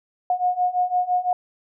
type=beating tone pair; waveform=sine; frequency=720 / 725.9 Hz; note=F#5 / F#5; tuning=-47 / -33 cents; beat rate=5.9 Hz; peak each=-23 / -21 dBFS; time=0.3-1.33 s; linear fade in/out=2 ms; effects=none